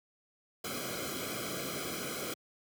pink noise with comb filter, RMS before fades -38 dBFS, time 0.64-2.34 s, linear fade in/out 5 ms, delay 1.1 ms, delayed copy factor -0.95, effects high-pass 100 Hz 12 dB/octave

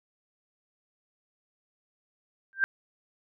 sine tone with exponential growth, 1577 Hz, G6, 10 cents sharp, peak -16 dBFS, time 2.53-2.64 s, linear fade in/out 0 ms, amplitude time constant 22 ms, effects none

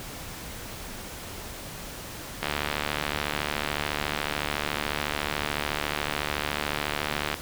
click train, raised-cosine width 0.3 ms, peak -10 dBFS, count 364, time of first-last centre 2.43-7.342 s, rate 73.9 Hz, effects pink hiss -39 dBFS RMS until 7.41 s

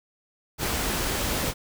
pink noise, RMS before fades -27 dBFS, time 0.58-1.54 s, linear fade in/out 50 ms, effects none

